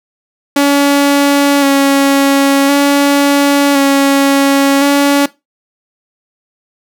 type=tone with vibrato; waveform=sawtooth; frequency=280 Hz; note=C#4; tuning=18 cents sharp; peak=-3 dBFS; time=0.56-5.26 s; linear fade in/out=5 ms; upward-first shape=square; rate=0.47 Hz; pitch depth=19 cents each way; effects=noise-tail reverb RT60 0.2 s tail -18 dB re dry